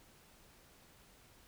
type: silence
effects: pink hiss -63 dBFS RMS until 1.47 s